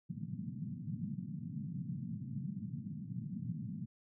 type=band-pass noise; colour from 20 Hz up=white; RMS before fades=-42 dBFS; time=0.09-3.86 s; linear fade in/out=10 ms; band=110 to 220 Hz; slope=48 dB/octave; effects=none